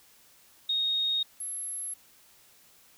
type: tone pair in turn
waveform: sine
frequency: 3729 / 11152 Hz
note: A#7 / F9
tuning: 0 / -4 cents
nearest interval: octave + perfect fifth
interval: 1896 cents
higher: second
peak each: -25 / -33 dBFS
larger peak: first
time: 0.69-1.23 / 1.4-1.94 s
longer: neither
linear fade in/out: 5 ms
effects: white hiss -59 dBFS RMS until 2.97 s